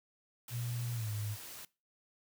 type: noise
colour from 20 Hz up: white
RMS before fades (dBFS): -48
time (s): 0.48-1.65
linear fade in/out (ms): 2
type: tone with pitch glide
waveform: sine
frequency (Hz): 120 to 105.68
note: B2 to G#2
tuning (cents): -49 to +31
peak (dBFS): -35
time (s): 0.5-1.37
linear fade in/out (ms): 50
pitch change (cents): -220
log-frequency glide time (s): 0.93-1.1
effects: noise-tail reverb RT60 0.3 s tail -22 dB re dry